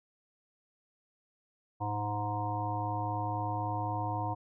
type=harmonic tone with a mistuned harmonic; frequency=103.83 Hz; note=G#2; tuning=in tune; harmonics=1 / 3 / 5 / 7 / 9 / 10; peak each=-35 / -41 / -45 / -37 / -36 / -43 dBFS; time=1.8-4.35 s; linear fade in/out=20 ms; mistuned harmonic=1; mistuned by=+50 cents; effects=none